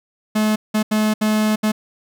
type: tone bursts at uneven times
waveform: 45% pulse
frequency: 214.8 Hz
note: A3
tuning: 41 cents flat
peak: -15 dBFS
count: 5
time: 0.35-0.56 / 0.74-0.83 / 0.91-1.14 / 1.21-1.56 / 1.63-1.72 s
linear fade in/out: 10 ms
effects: none